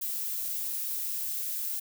violet noise, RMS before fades -33 dBFS, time 0.01-1.8 s, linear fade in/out 10 ms, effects none

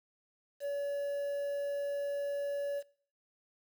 triangle tone with quantisation, 568 Hz, C#5, 42 cents sharp, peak -31 dBFS, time 0.6-2.83 s, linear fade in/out 50 ms, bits 9, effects noise-tail reverb RT60 0.6 s tail -23 dB re dry

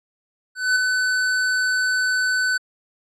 square tone with ADSR envelope, 1507 Hz, F#6, 31 cents sharp, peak -15 dBFS, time 0.55-2.58 s, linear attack 210 ms, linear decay 5 ms, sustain -4 dB, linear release 13 ms, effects resampled to 22050 Hz

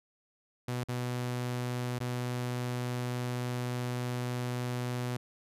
sawtooth tone with dropouts, 123.47 Hz, B2, in tune, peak -28 dBFS, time 0.68-5.17 s, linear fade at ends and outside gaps 5 ms, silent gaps 0.838-0.885 / 1.989-2.003 s, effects resampled to 32000 Hz

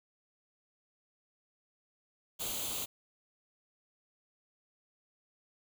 white noise with comb filter, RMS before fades -37 dBFS, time 2.39-2.86 s, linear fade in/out 20 ms, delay 0.28 ms, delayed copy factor +0.7, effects none

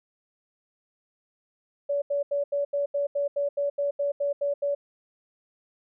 sine tone bursts, 570 Hz, C#5, 48 cents sharp, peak -23 dBFS, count 14, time 1.89-4.75 s, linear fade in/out 10 ms, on 130 ms, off 80 ms, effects none

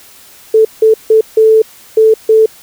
sine tone bursts at uneven times, 440 Hz, A4, in tune, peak -3 dBFS, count 6, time 0.54-0.65 / 0.82-0.94 / 1.1-1.21 / 1.37-1.62 / 1.97-2.14 / 2.29-2.46 s, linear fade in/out 5 ms, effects white hiss -39 dBFS RMS until 2.62 s

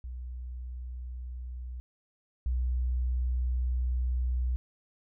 sine tone pair in turn, 61.9 / 62.13 Hz, B1 / B1, +5 / +11 cents, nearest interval unison, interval 6 cents, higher second, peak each -36 / -26 dBFS, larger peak second, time 0.04-1.8 / 2.46-4.56 s, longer second, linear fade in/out 0 ms, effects none

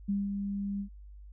sine tone with ADSR envelope, 200 Hz, G3, 35 cents sharp, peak -26 dBFS, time 0.08-0.89 s, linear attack 15 ms, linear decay 190 ms, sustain -5 dB, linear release 90 ms, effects added 50 Hz sine -46 dBFS peak until 1.32 s

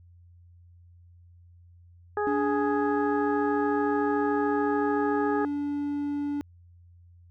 harmonic tone, 416.1 Hz, G#4, 3 cents sharp, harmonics 1 / 2 / 3 / 4, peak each -27 / -30 / -34 / -36 dBFS, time 2.17-5.45 s, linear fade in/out 2 ms
triangle tone, 288.6 Hz, D4, 30 cents flat, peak -25 dBFS, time 2.27-6.41 s, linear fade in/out 0 ms
effects added 87 Hz sine -51 dBFS peak until 7.3 s

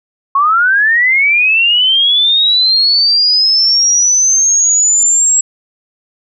sine linear sweep, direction up, 1081 to 7670 Hz, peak -7 dBFS, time 0.35-5.41 s, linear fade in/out 5 ms, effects none

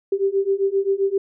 sine beating tone pair, 388 / 395.6 Hz, G4 / G4, -18 / +16 cents, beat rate 7.6 Hz, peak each -21 / -20 dBFS, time 0.12-1.18 s, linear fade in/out 5 ms, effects none

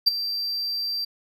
triangle tone with ADSR envelope, 4699 Hz, D8, in tune, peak -10 dBFS, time 0.06-1.05 s, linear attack 17 ms, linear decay 16 ms, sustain -14 dB, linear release 9 ms, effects none

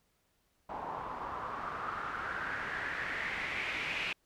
white noise with low-pass filter sweep, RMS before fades -38 dBFS, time 0.69-4.13 s, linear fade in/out 5 ms, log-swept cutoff 880 to 2600 Hz, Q 4.3, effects pink hiss -75 dBFS RMS until 4.25 s

